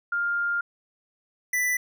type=tone pair in turn; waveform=sine / square; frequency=1403 / 1984.1 Hz; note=F6 / B6; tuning=+8 / +7 cents; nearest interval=tritone; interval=599 cents; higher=second; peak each=-23 dBFS; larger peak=neither; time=0.12-0.61 / 1.53-1.77 s; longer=first; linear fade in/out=5 ms; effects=none